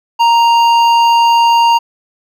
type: tone with hard clipping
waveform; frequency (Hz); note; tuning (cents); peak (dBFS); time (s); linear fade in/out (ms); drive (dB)
sine; 932.3; A#5; 0; -8; 0.19-1.79; 20; 10
effects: none